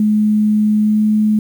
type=tone with pitch glide; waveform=sine; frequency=212.4 to 213.8 Hz; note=G#3 to A3; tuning=+39 to -49 cents; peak=-10 dBFS; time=0-1.39 s; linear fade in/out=2 ms; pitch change=+12 cents; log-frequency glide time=0.81-1.02 s; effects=7-bit

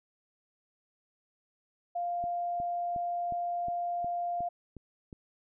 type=tone; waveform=sine; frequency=698.5 Hz; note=F5; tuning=in tune; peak=-30 dBFS; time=1.95-4.49 s; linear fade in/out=10 ms
type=click train; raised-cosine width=3 ms; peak=-32 dBFS; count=9; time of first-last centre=2.24-5.128 s; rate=2.77 Hz
effects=none

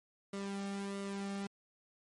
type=tone with flanger; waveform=sawtooth; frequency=198.2 Hz; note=G3; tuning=19 cents sharp; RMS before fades=-40 dBFS; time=0.33-1.47 s; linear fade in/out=5 ms; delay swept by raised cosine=1.2 to 2.02 ms; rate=1.5 Hz; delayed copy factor=-0.65; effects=MP3 48 kbps

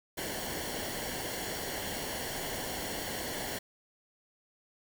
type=noise with comb filter; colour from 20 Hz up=pink; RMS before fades=-37 dBFS; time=0.17-3.59 s; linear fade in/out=10 ms; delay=0.8 ms; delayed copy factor=-0.65; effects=none

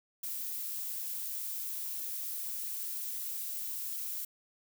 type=noise; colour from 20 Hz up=violet; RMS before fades=-38 dBFS; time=0.23-4.25 s; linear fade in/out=5 ms; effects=none

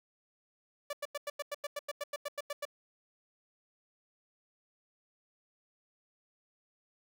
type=tone bursts; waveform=sawtooth; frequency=580 Hz; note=D5; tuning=22 cents flat; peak=-31 dBFS; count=15; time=0.9-2.653 s; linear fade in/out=5 ms; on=31 ms; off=92 ms; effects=none

